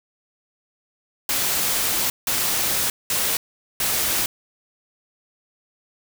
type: noise bursts at uneven times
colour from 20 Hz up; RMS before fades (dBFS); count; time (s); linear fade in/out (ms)
white; -22; 4; 1.29-2.1 / 2.27-2.9 / 3.1-3.37 / 3.8-4.26; 2
effects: none